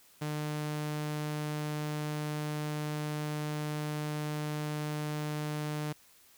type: tone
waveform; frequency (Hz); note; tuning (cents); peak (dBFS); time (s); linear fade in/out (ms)
sawtooth; 150.6; D3; +44; -29; 0.21-5.93; 10
effects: white hiss -61 dBFS RMS until 6.37 s